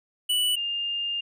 square / sine tone pair in turn, 2960 / 2810 Hz, F#7 / F7, 0 / +10 cents, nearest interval minor second, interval 90 cents, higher first, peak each -22 / -26 dBFS, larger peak first, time 0.29-0.56 / 0.56-1.21 s, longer second, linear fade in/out 10 ms, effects none

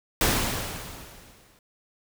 pink noise with exponential decay, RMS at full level -20 dBFS, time 0.21-1.59 s, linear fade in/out 2 ms, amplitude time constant 300 ms, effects none

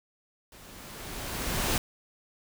pink noise with level ramp, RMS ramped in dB -51 to -26 dBFS, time 0.52-1.78 s, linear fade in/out 2 ms, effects none

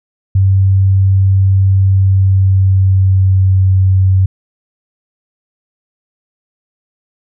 sine tone with pitch glide, 96.3 to 94.65 Hz, G2 to F#2, -30 to +40 cents, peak -6 dBFS, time 0.35-4.26 s, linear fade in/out 5 ms, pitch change -30 cents, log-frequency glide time 1.81-3.66 s, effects none

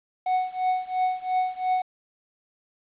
triangle tone with tremolo, 740 Hz, F#5, in tune, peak -17 dBFS, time 0.26-1.82 s, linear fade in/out 5 ms, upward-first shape triangle, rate 2.9 Hz, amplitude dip 95%, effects resampled to 8000 Hz + 9-bit

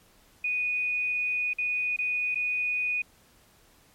sine tone with dropouts, 2476 Hz, D#7, 9 cents flat, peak -25 dBFS, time 0.44-3.02 s, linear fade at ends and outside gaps 5 ms, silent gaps 1.534-1.584 / 1.964-1.987 / 2.347-2.355 s, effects pink hiss -60 dBFS RMS until 3.94 s + MP3 64 kbps

